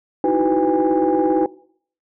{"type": "tone cluster", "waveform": "sine", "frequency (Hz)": [309.9, 327.6, 373.7, 501, 812], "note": ["D#4", "E4", "F#4", "B4", "G#5"], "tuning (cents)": [-7, -11, 17, 25, -39], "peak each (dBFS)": -20, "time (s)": [0.24, 1.46], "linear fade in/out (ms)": 2, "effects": ["noise-tail reverb RT60 0.6 s tail -22 dB re dry", "tanh soft clip ceiling -8 dBFS"]}